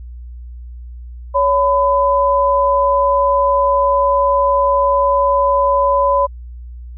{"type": "tone pair together", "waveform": "sine", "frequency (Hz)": [561, 1006], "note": ["C#5", "B5"], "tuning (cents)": [21, 32], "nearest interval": "minor seventh", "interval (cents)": 1011, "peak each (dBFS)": [-14, -13], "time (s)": [1.34, 6.27], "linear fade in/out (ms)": 20, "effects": ["added 60 Hz sine -29 dBFS peak until 6.97 s"]}